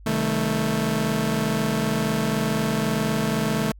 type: chord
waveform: sawtooth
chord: A half-diminished seventh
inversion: first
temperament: just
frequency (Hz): 132 / 158.4 / 198 / 220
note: C3 / Eb3 / G3 / A3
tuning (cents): +16 / +31 / +18 / 0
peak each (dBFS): -26 / -23 / -26 / -20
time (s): 0.06-3.72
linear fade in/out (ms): 5
effects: added 50 Hz sine -42 dBFS peak until 3.79 s